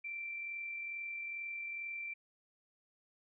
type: tone with amplitude modulation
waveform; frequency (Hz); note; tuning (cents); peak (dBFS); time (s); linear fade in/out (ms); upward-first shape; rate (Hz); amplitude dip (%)
sine; 2349; D7; 0; -38; 0.04-2.14; 10; sine; 42.3; 30
effects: none